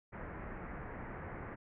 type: low-pass noise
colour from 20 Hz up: pink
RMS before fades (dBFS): -45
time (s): 0.12-1.56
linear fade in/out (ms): 20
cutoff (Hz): 2100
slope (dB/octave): 48
effects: none

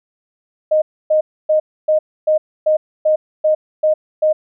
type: tone bursts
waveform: sine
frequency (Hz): 619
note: D#5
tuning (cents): -9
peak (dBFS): -10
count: 10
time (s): 0.71-4.33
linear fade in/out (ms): 10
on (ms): 110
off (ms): 280
effects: none

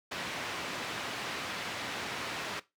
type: band-pass noise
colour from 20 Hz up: white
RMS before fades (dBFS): -38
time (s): 0.11-2.6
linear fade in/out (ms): 10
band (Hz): 110 to 2900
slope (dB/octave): 12
effects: noise-tail reverb RT60 0.2 s tail -17 dB re dry

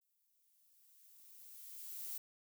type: noise with exponential growth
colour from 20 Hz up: violet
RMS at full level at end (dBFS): -43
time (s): 0.01-2.18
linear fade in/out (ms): 5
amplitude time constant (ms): 470
effects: none

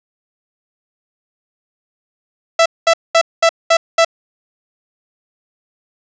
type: tone bursts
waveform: sawtooth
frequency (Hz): 663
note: E5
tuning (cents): +10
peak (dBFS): -4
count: 6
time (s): 2.59-4.048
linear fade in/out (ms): 5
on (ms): 68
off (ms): 210
effects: resampled to 16000 Hz + 7-bit

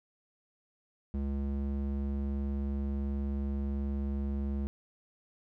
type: tone with band-pass filter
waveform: square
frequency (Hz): 69.3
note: C#2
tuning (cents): 0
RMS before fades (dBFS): -33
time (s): 1.14-4.67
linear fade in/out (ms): 0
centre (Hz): 150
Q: 1.6
effects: none

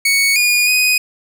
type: tone with pitch steps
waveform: sawtooth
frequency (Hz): 2224 / 2442 / 2494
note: C#7 / D#7 / D#7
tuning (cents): +5 / -33 / +3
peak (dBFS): -8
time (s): 0.05-0.98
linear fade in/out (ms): 5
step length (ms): 310
effects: none

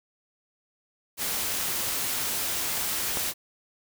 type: noise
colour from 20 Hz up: white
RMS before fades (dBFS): -29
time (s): 1.17-3.34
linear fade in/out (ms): 50
type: click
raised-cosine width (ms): 1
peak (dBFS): -18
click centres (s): 3.172
effects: none

